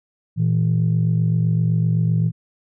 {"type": "tone pair together", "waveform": "sine", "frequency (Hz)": [115.4, 163.2], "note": ["A#2", "E3"], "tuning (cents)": [-17, -17], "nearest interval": "tritone", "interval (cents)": 600, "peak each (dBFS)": -17, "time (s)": [0.36, 2.32], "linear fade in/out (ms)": 50, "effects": ["tanh soft clip ceiling -10 dBFS"]}